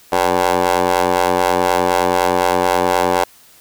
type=ring-modulated tone; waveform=15% pulse; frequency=89.6 Hz; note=F2; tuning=45 cents sharp; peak=-4 dBFS; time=0.12-3.24 s; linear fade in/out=5 ms; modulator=674 Hz; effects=white hiss -47 dBFS RMS until 3.6 s